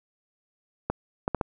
clicks, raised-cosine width 1 ms, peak -11 dBFS, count 4, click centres 0.9 / 1.279 / 1.347 / 1.412 s, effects none

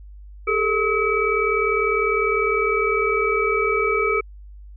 sine tone cluster, 405.5 / 445.4 / 1280 / 2293 Hz, G#4 / A4 / D#6 / D7, -41 / +21 / +49 / -42 cents, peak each -23 dBFS, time 0.47-4.21 s, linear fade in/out 10 ms, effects added 50 Hz sine -38 dBFS peak until 4.76 s

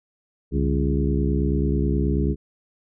harmonic tone with a mistuned harmonic, 69.3 Hz, C#2, in tune, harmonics 1 / 2 / 3 / 4 / 5 / 6, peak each -22 / -25 / -27 / -28 / -29 / -30 dBFS, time 0.51-2.36 s, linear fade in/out 50 ms, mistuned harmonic 2, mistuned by +130 cents, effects none

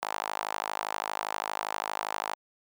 sawtooth tone with high-pass filter, 52.5 Hz, G#1, 19 cents sharp, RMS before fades -34 dBFS, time 0.02-2.35 s, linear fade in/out 10 ms, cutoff 860 Hz, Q 2.9, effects none

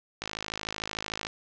click train, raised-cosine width 0.2 ms, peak -15 dBFS, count 57, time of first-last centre 0.22-1.269 s, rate 53.4 Hz, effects low-pass 7000 Hz 12 dB/octave

